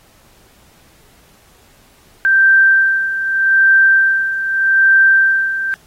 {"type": "tone with tremolo", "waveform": "sine", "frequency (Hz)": 1568, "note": "G6", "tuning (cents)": 0, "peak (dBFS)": -6, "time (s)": [2.25, 5.74], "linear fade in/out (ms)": 0, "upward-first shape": "sine", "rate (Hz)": 0.82, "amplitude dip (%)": 70, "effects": ["pink hiss -50 dBFS RMS until 5.86 s", "AAC 48 kbps"]}